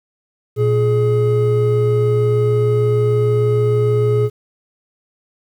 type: tone pair together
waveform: triangle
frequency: 118.1 / 420.9 Hz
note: A#2 / G#4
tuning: +23 / +23 cents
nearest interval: octave + minor seventh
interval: 2200 cents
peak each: -13 dBFS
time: 0.56-4.3 s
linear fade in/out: 50 ms
effects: 8-bit